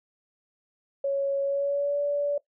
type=tone with pitch glide; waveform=sine; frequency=554.4 to 576.3 Hz; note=C#5 to D5; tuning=0 to -33 cents; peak=-23 dBFS; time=1.04-2.38 s; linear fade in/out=5 ms; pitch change=+67 cents; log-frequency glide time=1.42-2 s; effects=noise-tail reverb RT60 0.1 s tail -18 dB re dry